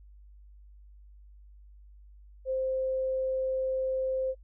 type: tone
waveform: sine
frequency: 523.3 Hz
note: C5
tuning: in tune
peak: -27 dBFS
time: 2.45-4.35 s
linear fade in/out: 50 ms
effects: noise-tail reverb RT60 0.1 s tail -26 dB re dry + added 50 Hz sine -50 dBFS peak until 4.43 s